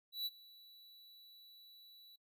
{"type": "tone with ADSR envelope", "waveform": "square", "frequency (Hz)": 3944, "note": "B7", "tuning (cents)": -3, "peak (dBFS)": -36, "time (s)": [0.12, 2.16], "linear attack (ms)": 140, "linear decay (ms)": 35, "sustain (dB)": -22, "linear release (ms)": 6, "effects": ["noise-tail reverb RT60 0.1 s tail -24 dB re dry"]}